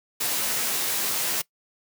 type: noise with comb filter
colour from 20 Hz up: white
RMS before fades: -26 dBFS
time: 0.2-1.42 s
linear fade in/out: 10 ms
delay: 14 ms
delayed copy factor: +0.5
effects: noise-tail reverb RT60 0.1 s tail -21 dB re dry + high-pass 150 Hz 12 dB/octave